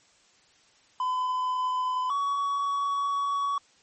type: tone pair in turn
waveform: triangle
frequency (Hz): 1012 / 1126.1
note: B5 / C#6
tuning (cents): +42 / +27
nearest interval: major second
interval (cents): 185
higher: second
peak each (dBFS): -23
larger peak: neither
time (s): 1-2.1 / 2.1-3.58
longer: second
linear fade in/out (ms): 2
effects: white hiss -61 dBFS RMS until 3.82 s + MP3 32 kbps